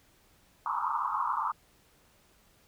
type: band-pass noise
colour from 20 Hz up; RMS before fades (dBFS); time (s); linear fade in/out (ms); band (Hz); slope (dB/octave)
pink; -31; 0.66-1.52; 2; 880 to 1300; 96
effects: pink hiss -64 dBFS RMS until 2.67 s